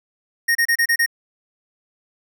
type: tone bursts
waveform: square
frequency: 1858 Hz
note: A#6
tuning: 6 cents flat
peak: -15 dBFS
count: 6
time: 0.48-1.062 s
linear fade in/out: 10 ms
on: 72 ms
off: 30 ms
effects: none